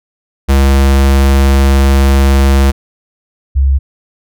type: tone pair in turn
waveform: square / sine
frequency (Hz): 68.2 / 67.82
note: C#2 / C#2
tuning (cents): -28 / -37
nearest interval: unison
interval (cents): 9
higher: first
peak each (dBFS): -6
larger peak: neither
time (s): 0.48-2.72 / 3.55-3.79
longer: first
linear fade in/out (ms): 20
effects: none